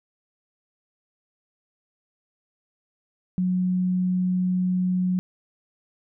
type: tone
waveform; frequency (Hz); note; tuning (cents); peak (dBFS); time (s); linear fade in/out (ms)
sine; 182.7; F#3; -22; -20; 3.38-5.19; 0
effects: none